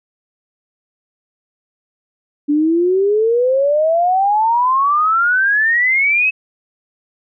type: exponential sweep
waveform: sine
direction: up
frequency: 287.4 to 2600 Hz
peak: -11 dBFS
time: 2.48-6.31 s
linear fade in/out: 20 ms
effects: none